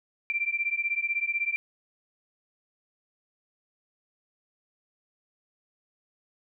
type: beating tone pair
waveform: sine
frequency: 2349 / 2365 Hz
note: D7 / D7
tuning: 0 / +12 cents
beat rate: 16 Hz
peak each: -29 dBFS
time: 0.3-1.56 s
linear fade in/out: 0 ms
effects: none